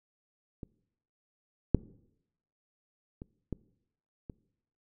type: clicks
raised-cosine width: 3 ms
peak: -28 / -7 / -29 / -21 / -28 dBFS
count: 5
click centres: 0.632 / 1.747 / 3.219 / 3.527 / 4.298 s
effects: noise-tail reverb RT60 0.8 s tail -22 dB re dry